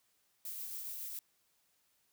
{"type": "noise with tremolo", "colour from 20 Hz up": "violet", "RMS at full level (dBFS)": -42, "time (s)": [0.45, 1.19], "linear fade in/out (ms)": 2, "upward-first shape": "sine", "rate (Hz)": 7.3, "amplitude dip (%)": 25, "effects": ["white hiss -75 dBFS RMS until 2.12 s"]}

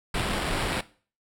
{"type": "noise with sample-and-hold", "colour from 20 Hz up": "pink", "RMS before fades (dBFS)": -28, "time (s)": [0.14, 0.81], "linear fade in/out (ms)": 5, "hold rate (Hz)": 6300, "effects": ["noise-tail reverb RT60 0.4 s tail -18 dB re dry", "low-pass 12000 Hz 12 dB/octave"]}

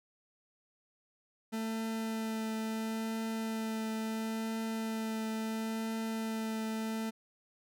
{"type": "tone with vibrato", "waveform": "40% pulse", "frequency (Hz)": 222, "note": "A3", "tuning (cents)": 16, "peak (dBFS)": -33, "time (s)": [1.52, 7.11], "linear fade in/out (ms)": 20, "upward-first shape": "triangle", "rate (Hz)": 0.73, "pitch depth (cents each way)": 12, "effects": []}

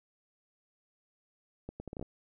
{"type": "accelerating click train", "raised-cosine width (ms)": 2, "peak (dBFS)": -27, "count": 8, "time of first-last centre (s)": [1.69, 2.026], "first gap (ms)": 110, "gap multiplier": 0.7, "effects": []}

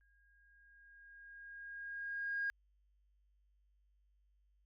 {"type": "tone with exponential growth", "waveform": "sine", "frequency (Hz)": 1628, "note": "G#6", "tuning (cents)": -35, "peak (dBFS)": -33, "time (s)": [0.01, 2.5], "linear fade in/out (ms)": 0, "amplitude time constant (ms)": 540, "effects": ["tanh soft clip ceiling -29 dBFS", "added 50 Hz sine -70 dBFS peak until 4.65 s"]}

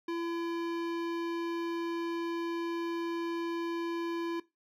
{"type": "tone with hard clipping", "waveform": "sine", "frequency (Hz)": 337.4, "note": "E4", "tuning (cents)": 40, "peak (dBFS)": -34, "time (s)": [0.08, 4.4], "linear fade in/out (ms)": 5, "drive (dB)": 18, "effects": ["noise-tail reverb RT60 0.2 s tail -18 dB re dry"]}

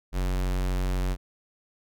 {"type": "tone", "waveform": "square", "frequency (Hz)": 46.06, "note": "F#1", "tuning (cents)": -7, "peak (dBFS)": -25, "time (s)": [0.12, 1.17], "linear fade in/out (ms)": 50, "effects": []}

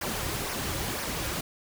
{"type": "noise with flanger", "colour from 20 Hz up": "pink", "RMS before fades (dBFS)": -32, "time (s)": [0.01, 1.41], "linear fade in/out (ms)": 5, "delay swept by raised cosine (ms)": [0.25, 4.65], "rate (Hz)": 2, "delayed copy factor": -0.55, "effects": []}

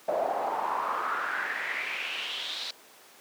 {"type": "noise with band-pass filter sweep", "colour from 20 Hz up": "brown", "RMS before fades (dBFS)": -31, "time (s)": [0.08, 2.71], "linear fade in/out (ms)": 5, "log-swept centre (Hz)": [610, 4200], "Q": 4.8, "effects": ["pink hiss -53 dBFS RMS until 3.2 s", "high-pass 400 Hz 12 dB/octave"]}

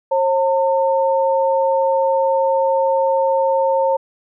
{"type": "tone pair together", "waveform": "sine", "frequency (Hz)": [538, 904.8], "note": ["C5", "A5"], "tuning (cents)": [48, 48], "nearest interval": "major sixth", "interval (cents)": 900, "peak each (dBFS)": [-15, -18], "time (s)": [0.11, 3.97], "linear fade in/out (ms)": 10, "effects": []}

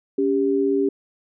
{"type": "tone pair together", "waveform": "sine", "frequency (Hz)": [280, 396.3], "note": ["C#4", "G4"], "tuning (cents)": [18, 19], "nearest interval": "tritone", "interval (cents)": 601, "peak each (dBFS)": [-21, -19], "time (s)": [0.18, 0.89], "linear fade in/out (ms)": 5, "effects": []}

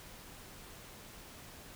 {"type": "silence", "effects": ["pink hiss -52 dBFS RMS until 1.75 s"]}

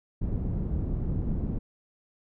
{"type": "low-pass noise", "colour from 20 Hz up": "pink", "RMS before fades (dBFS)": -29, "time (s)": [0.21, 1.59], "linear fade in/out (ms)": 10, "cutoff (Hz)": 220, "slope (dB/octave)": 12, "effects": []}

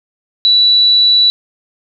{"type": "tone", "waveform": "sine", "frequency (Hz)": 3945, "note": "B7", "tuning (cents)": -3, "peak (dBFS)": -6, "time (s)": [0.45, 1.3], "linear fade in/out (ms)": 0, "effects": []}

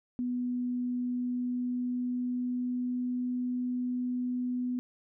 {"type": "tone with pitch glide", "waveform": "sine", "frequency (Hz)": [246.9, 248.6], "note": ["B3", "B3"], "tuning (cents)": [0, 12], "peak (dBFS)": -29, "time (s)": [0.19, 4.79], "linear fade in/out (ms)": 0, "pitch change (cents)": 12, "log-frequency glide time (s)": [1, 3.33], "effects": []}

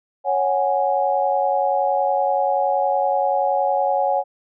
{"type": "chord", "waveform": "sine", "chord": "C# suspended fourth", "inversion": "none", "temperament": "equal", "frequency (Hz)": [554.4, 740, 830.6], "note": ["C#5", "F#5", "G#5"], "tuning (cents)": [0, 0, 0], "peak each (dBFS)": -21, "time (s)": [0.24, 4.24], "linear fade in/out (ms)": 50, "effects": []}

